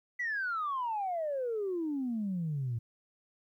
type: exponential sweep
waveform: sine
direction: down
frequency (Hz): 2000 to 111.6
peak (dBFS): -30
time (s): 0.19-2.79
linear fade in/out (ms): 10
effects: tanh soft clip ceiling -27 dBFS + 12-bit